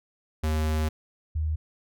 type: tone pair in turn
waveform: square / sine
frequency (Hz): 77.78 / 77.78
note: D#2 / D#2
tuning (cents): 0 / 0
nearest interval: unison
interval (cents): 0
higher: neither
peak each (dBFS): -24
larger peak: neither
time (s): 0.43-0.89 / 1.35-1.56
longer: first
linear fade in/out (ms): 10
effects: none